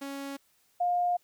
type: tone pair in turn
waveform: sawtooth / sine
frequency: 277.2 / 708.5 Hz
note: C#4 / F5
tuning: 0 / +25 cents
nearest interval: octave + major third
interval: 1625 cents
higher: second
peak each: -32 / -24 dBFS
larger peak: second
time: 0.01-0.37 / 0.8-1.17 s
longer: second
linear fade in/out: 10 ms
effects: white hiss -68 dBFS RMS until 1.23 s